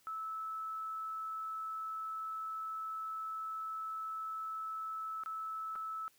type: tone with dropouts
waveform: sine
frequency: 1307 Hz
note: E6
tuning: 15 cents flat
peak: -38 dBFS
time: 0.07-6.08 s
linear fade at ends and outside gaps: 0 ms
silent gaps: 5.236-5.26 / 5.754-5.759 s
effects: white hiss -69 dBFS RMS until 6.18 s